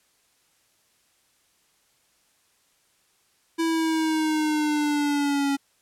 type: linear sweep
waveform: square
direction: down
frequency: 330.1 to 277.2 Hz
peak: -22 dBFS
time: 3.58-5.57 s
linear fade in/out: 20 ms
effects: white hiss -65 dBFS RMS until 5.81 s + low-pass 11000 Hz 12 dB/octave